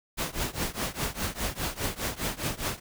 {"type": "noise with tremolo", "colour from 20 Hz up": "pink", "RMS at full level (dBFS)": -28, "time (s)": [0.17, 2.8], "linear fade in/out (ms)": 20, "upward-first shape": "triangle", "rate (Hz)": 4.9, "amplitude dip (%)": 95, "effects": []}